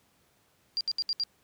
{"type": "tone bursts", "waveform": "sine", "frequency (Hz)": 4761, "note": "D8", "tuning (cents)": 23, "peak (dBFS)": -26, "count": 5, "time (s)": [0.77, 1.236], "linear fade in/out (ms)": 0, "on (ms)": 38, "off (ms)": 69, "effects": ["pink hiss -67 dBFS RMS until 1.43 s", "high-pass 80 Hz 12 dB/octave"]}